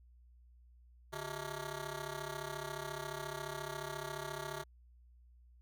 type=ring-modulated tone; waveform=10% pulse; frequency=256.3 Hz; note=C4; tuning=36 cents flat; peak=-29 dBFS; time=1.12-4.64 s; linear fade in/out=20 ms; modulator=111 Hz; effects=added 60 Hz sine -59 dBFS peak until 5.61 s